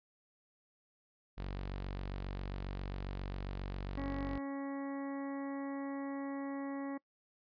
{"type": "tone", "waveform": "sawtooth", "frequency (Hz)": 47.41, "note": "F#1", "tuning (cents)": 43, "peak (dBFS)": -35, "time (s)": [1.37, 4.39], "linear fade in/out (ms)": 20}
{"type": "harmonic tone", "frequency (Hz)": 276.9, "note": "C#4", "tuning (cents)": -2, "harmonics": [1, 2, 3, 4, 5, 6, 7, 8], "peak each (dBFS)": [-38, -46, -50, -51, -62, -60, -55, -63], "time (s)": [3.97, 6.98], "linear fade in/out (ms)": 10}
{"effects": ["noise-tail reverb RT60 0.1 s tail -22 dB re dry", "resampled to 11025 Hz"]}